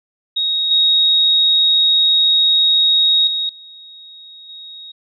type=tone with level steps; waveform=sine; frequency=3766 Hz; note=A#7; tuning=17 cents sharp; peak=-15 / -10 / -17 / -36 / -32 dBFS; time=0.36-4.92 s; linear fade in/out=10 ms; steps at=0.71 / 3.27 / 3.49 / 4.49 s; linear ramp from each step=2 ms; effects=none